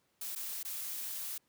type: noise with dropouts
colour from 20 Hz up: blue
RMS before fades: -40 dBFS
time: 0.21-1.38 s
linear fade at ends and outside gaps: 5 ms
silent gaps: 0.352-0.359 / 0.631-0.649 s
effects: pink hiss -75 dBFS RMS until 1.48 s + high-pass 100 Hz 12 dB/octave